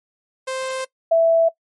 sawtooth / sine tone pair in turn, 523.3 / 660.5 Hz, C5 / E5, 0 / +3 cents, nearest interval major third, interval 403 cents, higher second, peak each -20 / -11 dBFS, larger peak second, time 0.47-0.85 / 1.11-1.49 s, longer neither, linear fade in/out 10 ms, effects noise-tail reverb RT60 0.1 s tail -20 dB re dry + MP3 48 kbps

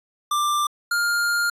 square tone pair in turn, 1183 / 1407.6 Hz, D6 / F6, +12 / +13 cents, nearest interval minor third, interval 301 cents, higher second, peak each -20 dBFS, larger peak neither, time 0.31-0.67 / 0.91-1.5 s, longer second, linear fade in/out 5 ms, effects resampled to 32000 Hz

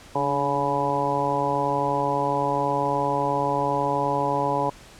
harmonic tone with a mistuned harmonic, 140.9 Hz, C#3, 29 cents sharp, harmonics 1 / 2 / 3 / 4 / 5 / 6 / 7, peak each -32 / -31 / -30 / -28 / -31 / -27 / -26 dBFS, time 0.15-4.7 s, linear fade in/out 5 ms, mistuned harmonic 2, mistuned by +48 cents, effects pink hiss -47 dBFS RMS until 4.99 s + low-pass 9000 Hz 12 dB/octave

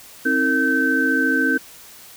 sine tone cluster, 266 / 320.1 / 457.1 / 1542 Hz, C4 / D#4 / A#4 / G6, +29 / +49 / -34 / -29 cents, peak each -21 / -24 / -27 / -18 dBFS, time 0.25-1.58 s, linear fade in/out 10 ms, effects white hiss -43 dBFS RMS until 2.16 s

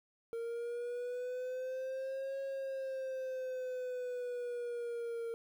triangle linear two-way sweep, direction up then down, 460.2 to 545 to 460.2 Hz, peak -35 dBFS, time 0.33-5.34 s, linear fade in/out 0 ms, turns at 2.4 s, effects 11-bit

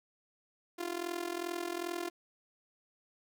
sawtooth tone with amplitude modulation, 347.1 Hz, F4, 11 cents flat, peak -28 dBFS, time 0.78-2.1 s, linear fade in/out 20 ms, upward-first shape sine, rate 42.5 Hz, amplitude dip 85%, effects none

